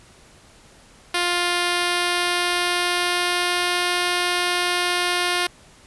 5% pulse tone with pitch glide, 351.7 to 354.8 Hz, F4 to F4, +12 to +27 cents, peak -8 dBFS, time 1.14-5.47 s, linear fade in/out 5 ms, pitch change +15 cents, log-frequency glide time 1.61-3.92 s, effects pink hiss -50 dBFS RMS until 5.86 s + resampled to 24000 Hz

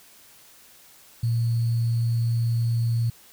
sine tone with sample-and-hold, 116.54 Hz, A#2, in tune, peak -20 dBFS, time 1.23-3.1 s, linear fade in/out 5 ms, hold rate 4410 Hz, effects white hiss -52 dBFS RMS until 3.32 s

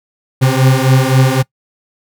40% pulse beating tone pair, 129.5 / 133.3 Hz, C3 / C3, -17 / +33 cents, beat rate 3.8 Hz, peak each -10 dBFS, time 0.41-1.43 s, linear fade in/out 20 ms, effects noise-tail reverb RT60 0.1 s tail -23 dB re dry

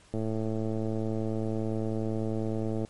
click train, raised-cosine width 2 ms, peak -19 dBFS, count 299, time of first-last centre 0.14-2.849 s, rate 110 Hz, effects pink hiss -58 dBFS RMS until 2.89 s + MP3 48 kbps

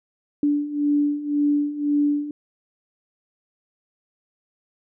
sine beating tone pair, 290.1 / 292 Hz, D4 / D4, -21 / -10 cents, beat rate 1.9 Hz, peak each -24 / -20 dBFS, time 0.43-2.31 s, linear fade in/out 2 ms, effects none

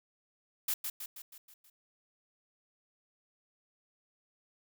blue noise with echo, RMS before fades -32 dBFS, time 0.68-0.74 s, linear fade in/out 5 ms, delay 160 ms, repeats 6, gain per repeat -5 dB, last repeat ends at 1.7 s, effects none

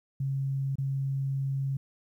sine tone with dropouts, 136.2 Hz, C#3, 30 cents flat, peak -27 dBFS, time 0.2-1.77 s, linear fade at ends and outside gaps 5 ms, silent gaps 0.756-0.783 s, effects 11-bit

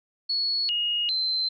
sine tone with pitch steps, 4379 / 2869 / 4091 Hz, C#8 / F7 / C8, -22 / +46 / -40 cents, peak -23 dBFS, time 0.29-1.49 s, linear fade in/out 10 ms, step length 400 ms, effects none

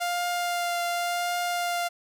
sawtooth tone with vibrato, 700 Hz, F5, 4 cents sharp, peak -22 dBFS, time 0-1.89 s, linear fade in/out 20 ms, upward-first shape triangle, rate 0.9 Hz, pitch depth 14 cents each way, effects none

